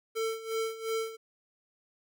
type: tone with tremolo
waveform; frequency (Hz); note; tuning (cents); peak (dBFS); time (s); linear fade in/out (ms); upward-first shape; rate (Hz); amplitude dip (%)
square; 447.3; A4; +28; -29; 0.15-1.17; 20; sine; 2.8; 80
effects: none